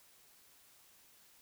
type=silence; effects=white hiss -64 dBFS RMS until 1.41 s